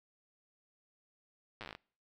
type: slowing click train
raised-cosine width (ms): 0.3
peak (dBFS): -28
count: 11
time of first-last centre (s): 1.61-1.75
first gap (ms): 8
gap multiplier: 1.12
effects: noise-tail reverb RT60 0.5 s tail -26 dB re dry